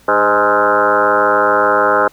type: tone with frequency modulation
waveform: sine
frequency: 941 Hz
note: A#5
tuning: 16 cents sharp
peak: -9 dBFS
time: 0.08-2.08 s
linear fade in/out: 5 ms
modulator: 107 Hz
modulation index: 5.1
effects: pink hiss -48 dBFS RMS until 2.12 s